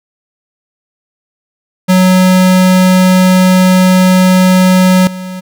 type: tone with level steps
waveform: square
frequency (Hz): 184.8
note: F#3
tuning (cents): -2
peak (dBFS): -5 / -21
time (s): 1.88-5.41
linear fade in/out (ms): 20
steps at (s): 5.07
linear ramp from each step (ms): 2
effects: none